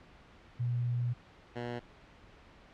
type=tone pair in turn; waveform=sine / 10% pulse; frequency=121.2 / 120.5 Hz; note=B2 / B2; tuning=-32 / -42 cents; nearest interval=unison; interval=10 cents; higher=first; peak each=-29 / -28 dBFS; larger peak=second; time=0.59-1.14 / 1.55-1.8 s; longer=first; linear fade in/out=20 ms; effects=pink hiss -57 dBFS RMS until 2.73 s + low-pass 3000 Hz 12 dB/octave